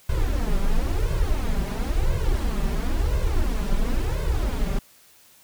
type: noise with flanger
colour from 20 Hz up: brown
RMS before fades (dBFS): -22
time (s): 0.09-4.79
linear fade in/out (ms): 5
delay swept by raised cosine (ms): 1.9 to 5.1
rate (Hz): 0.97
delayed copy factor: +1
effects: white hiss -54 dBFS RMS until 5.43 s